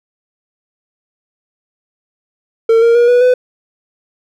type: tone with pitch steps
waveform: triangle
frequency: 453.9 / 465.3 / 477 / 489 / 501.3 Hz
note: A#4 / A#4 / A#4 / B4 / B4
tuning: -46 / -3 / +40 / -17 / +26 cents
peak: -4 dBFS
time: 2.69-3.34 s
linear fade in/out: 5 ms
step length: 130 ms
effects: none